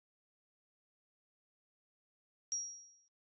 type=tone with exponential decay; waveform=sine; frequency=5670 Hz; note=F8; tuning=25 cents sharp; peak=-33 dBFS; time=2.52-3.08 s; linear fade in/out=0 ms; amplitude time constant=120 ms; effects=noise-tail reverb RT60 0.1 s tail -23 dB re dry + resampled to 16000 Hz